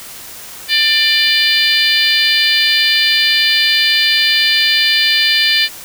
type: harmonic tone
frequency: 594 Hz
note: D5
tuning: 20 cents sharp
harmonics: 3 / 4 / 5 / 6 / 7 / 8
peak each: -17 / -17 / -17 / -17 / -17 / -17 dBFS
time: 0.68-5.69 s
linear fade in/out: 50 ms
effects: white hiss -32 dBFS RMS until 5.84 s